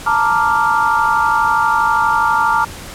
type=chord; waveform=sine; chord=Bb major seventh; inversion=third; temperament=equal; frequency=880 / 932.3 / 1174.7 / 1396.9 Hz; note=A5 / Bb5 / D6 / F6; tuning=0 / 0 / 0 / 0 cents; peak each=-17 dBFS; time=0.06-2.65 s; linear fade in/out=10 ms; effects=pink hiss -32 dBFS RMS until 2.94 s + low-pass 12000 Hz 12 dB/octave